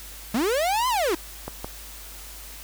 45% pulse linear two-way sweep, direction up then down, 199.1 to 1046.5 to 301.1 Hz, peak -21 dBFS, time 0.34-1.15 s, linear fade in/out 5 ms, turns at 0.88 s
clicks, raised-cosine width 1 ms, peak -17 dBFS, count 2, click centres 1.48 / 1.645 s
effects added 50 Hz sine -43 dBFS peak until 2.63 s + white hiss -42 dBFS RMS until 2.63 s

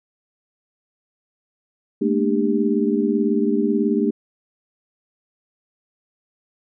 sine tone cluster, 213.1 / 231.4 / 298.7 / 397.7 Hz, G#3 / A#3 / D4 / G4, +45 / -13 / +29 / +25 cents, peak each -22 dBFS, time 2.01-4.11 s, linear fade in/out 10 ms, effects none

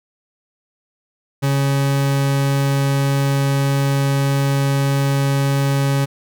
40% pulse tone, 138.59 Hz, C#3, in tune, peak -14 dBFS, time 1.42-6.06 s, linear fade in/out 20 ms, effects none

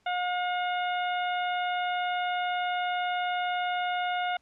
harmonic tone, 718 Hz, F5, 48 cents sharp, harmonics 1 / 2 / 3 / 4 / 5, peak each -28 / -34 / -38 / -40 / -42 dBFS, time 0.06-4.37 s, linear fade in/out 5 ms, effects pink hiss -69 dBFS RMS until 4.41 s + low-pass 7000 Hz 12 dB/octave

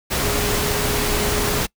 sine tone in noise, 415.3 Hz, G#4, in tune, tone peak -26 dBFS, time 0.22-1.6 s, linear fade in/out 20 ms, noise pink, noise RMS -21 dBFS, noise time 0.1-1.67 s, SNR -8 dB, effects noise-tail reverb RT60 0.1 s tail -24 dB re dry

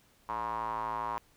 square tone with band-pass filter, 56.2 Hz, A1, 37 cents sharp, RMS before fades -35 dBFS, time 0.29-1.18 s, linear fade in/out 0 ms, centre 1000 Hz, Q 8.5, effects pink hiss -65 dBFS RMS until 1.36 s

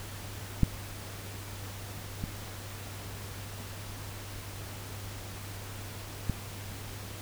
clicks, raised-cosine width 5 ms, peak -9 / -20 / -16 dBFS, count 3, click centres 0.633 / 2.239 / 6.297 s, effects added 99 Hz sine -42 dBFS peak until 7.21 s + pink hiss -44 dBFS RMS until 7.21 s

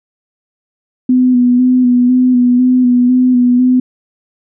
sine tone with vibrato, 249.5 Hz, B3, 18 cents sharp, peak -6 dBFS, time 1.09-3.8 s, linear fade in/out 5 ms, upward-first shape square, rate 2 Hz, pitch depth 24 cents each way, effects none

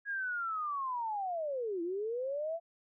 sine linear two-way sweep, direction down then up, 1661.2 to 329.6 to 683 Hz, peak -33 dBFS, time 0.05-2.6 s, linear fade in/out 50 ms, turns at 1.82 s, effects none

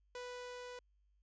sawtooth tone with level ramp, 493.9 Hz, B4, in tune, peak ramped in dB -40 to -43 dBFS, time 0.15-0.79 s, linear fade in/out 2 ms, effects added 50 Hz sine -70 dBFS peak until 1.22 s + resampled to 16000 Hz

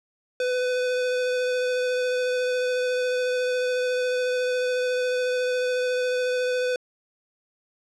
square tone with vibrato, 501 Hz, B4, 25 cents sharp, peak -23 dBFS, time 0.4-6.76 s, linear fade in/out 2 ms, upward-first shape triangle, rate 14 Hz, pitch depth 15 cents each way, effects low-pass 6000 Hz 12 dB/octave

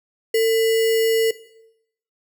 sine tone with sample-and-hold, 449.2 Hz, A4, 36 cents sharp, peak -14 dBFS, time 0.34-1.31 s, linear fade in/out 5 ms, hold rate 2450 Hz, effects noise-tail reverb RT60 0.8 s tail -18 dB re dry

